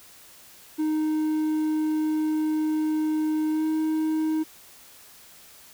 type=tone with pitch glide; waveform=triangle; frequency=310 to 314 Hz; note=D#4 to D#4; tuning=-6 to +16 cents; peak=-20 dBFS; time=0.78-4.44 s; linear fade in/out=20 ms; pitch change=+22 cents; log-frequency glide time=3.51-3.64 s; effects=white hiss -50 dBFS RMS until 5.73 s